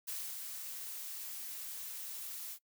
blue noise with ADSR envelope, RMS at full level -40 dBFS, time 0.07-2.59 s, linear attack 16 ms, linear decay 270 ms, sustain -4 dB, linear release 70 ms, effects noise-tail reverb RT60 0.1 s tail -21 dB re dry

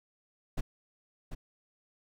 brown noise with echo, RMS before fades -30 dBFS, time 0.57-0.61 s, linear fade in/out 10 ms, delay 740 ms, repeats 1, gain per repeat -8 dB, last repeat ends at 1.35 s, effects none

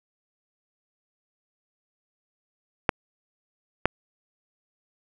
clicks, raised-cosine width 0.5 ms, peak -3 dBFS, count 2, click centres 2.892 / 3.856 s, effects none

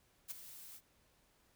blue noise with ADSR envelope, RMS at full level -41 dBFS, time 0.28-0.81 s, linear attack 29 ms, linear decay 14 ms, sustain -12 dB, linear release 51 ms, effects pink hiss -72 dBFS RMS until 1.55 s

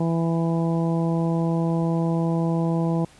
harmonic tone, 165.8 Hz, E3, 10 cents sharp, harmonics 1 / 2 / 3 / 4 / 5 / 6, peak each -21 / -27 / -31 / -33 / -35 / -37 dBFS, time 0-3.05 s, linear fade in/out 5 ms, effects pink hiss -52 dBFS RMS until 3.19 s + resampled to 24000 Hz

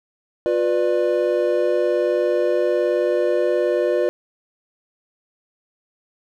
triangle chord, B diminished, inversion second, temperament just, 355.6 / 493.9 / 592.7 Hz, F4 / B4 / D5, +31 / 0 / +16 cents, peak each -19 dBFS, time 0.46-4.09 s, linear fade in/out 0 ms, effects none

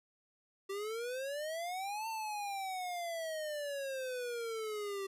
square exponential two-way sweep, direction up then down, 386.5 to 902 to 386.5 Hz, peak -38 dBFS, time 0.69-5.07 s, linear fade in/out 10 ms, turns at 2.08 s, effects resampled to 32000 Hz + 13-bit

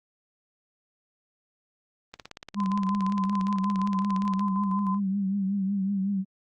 click train, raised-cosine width 0.2 ms, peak -22 dBFS, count 40, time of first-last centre 2.14-4.394 s, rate 17.3 Hz
sine tone with vibrato, 196 Hz, G3, in tune, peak -24 dBFS, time 2.54-6.25 s, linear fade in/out 50 ms, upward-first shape triangle, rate 5.4 Hz, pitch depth 75 cents each way
sine tone with tremolo, 1023 Hz, C6, 39 cents flat, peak -28 dBFS, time 2.56-5 s, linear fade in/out 50 ms, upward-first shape square, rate 6.5 Hz, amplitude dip 45%
effects Opus 32 kbps

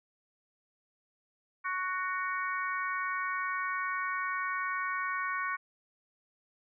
harmonic tone with a mistuned harmonic, 370 Hz, F#4, in tune, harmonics 3 / 4 / 5 / 6, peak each -34 / -36 / -38 / -40 dBFS, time 1.64-5.57 s, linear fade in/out 20 ms, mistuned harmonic 6, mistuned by +16 cents, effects none

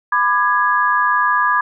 sine chord, G# diminished, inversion first, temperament just, 996.7 / 1196.1 / 1661.2 Hz, B5 / D6 / G#6, +16 / +31 / 0 cents, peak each -17 dBFS, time 0.12-1.61 s, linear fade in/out 5 ms, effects none

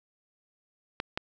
clicks, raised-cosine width 0.3 ms, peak -14 dBFS, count 2, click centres 1.001 / 1.175 s, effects none

